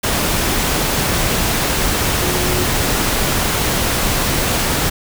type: tone in noise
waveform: sine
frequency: 361.6 Hz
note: F#4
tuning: 40 cents flat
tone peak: -23 dBFS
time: 2.21-2.66 s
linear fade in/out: 10 ms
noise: pink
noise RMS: -17 dBFS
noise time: 0.03-4.9 s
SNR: -9 dB
effects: none